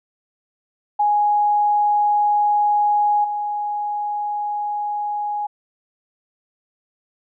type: tone with level steps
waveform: sine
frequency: 830.6 Hz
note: G#5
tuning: in tune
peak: -14 / -21 dBFS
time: 0.99-5.47 s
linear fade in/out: 10 ms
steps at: 3.24 s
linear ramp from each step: 5 ms
effects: none